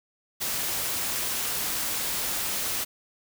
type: noise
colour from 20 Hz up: white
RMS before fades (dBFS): -29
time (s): 0.4-2.85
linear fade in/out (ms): 20
effects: none